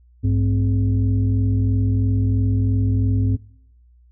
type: tone with frequency modulation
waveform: sine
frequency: 101.5 Hz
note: G#2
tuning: 39 cents flat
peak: -15 dBFS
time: 0.23-3.37 s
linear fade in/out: 20 ms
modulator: 160 Hz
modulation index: 0.74
effects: noise-tail reverb RT60 0.8 s tail -26 dB re dry + added 60 Hz sine -49 dBFS peak until 4.11 s